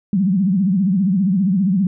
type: tone with vibrato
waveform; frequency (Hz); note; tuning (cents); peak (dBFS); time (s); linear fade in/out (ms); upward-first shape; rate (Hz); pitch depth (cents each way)
sine; 190.3; F#3; +49; -13; 0.13-1.87; 2; triangle; 15; 200
effects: none